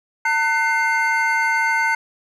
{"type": "tone cluster", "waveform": "triangle", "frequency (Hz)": [904, 1504, 2107], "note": ["A5", "F#6", "C7"], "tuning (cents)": [47, 28, 12], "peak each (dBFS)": -19, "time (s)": [0.25, 1.95], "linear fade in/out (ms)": 5, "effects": []}